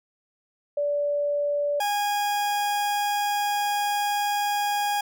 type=tone pair in turn; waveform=sine / 40% pulse; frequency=580 / 821.7 Hz; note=D5 / G#5; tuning=-22 / -19 cents; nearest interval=tritone; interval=603 cents; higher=second; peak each=-22 dBFS; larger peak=neither; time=0.77-1.8 / 1.8-5.01 s; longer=second; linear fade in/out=5 ms; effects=none